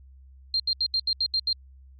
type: tone bursts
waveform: sine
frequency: 4186 Hz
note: C8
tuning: in tune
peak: -21 dBFS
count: 8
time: 0.54-1.529 s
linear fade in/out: 2 ms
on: 58 ms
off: 75 ms
effects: added 66 Hz sine -47 dBFS peak until 1.99 s + MP3 32 kbps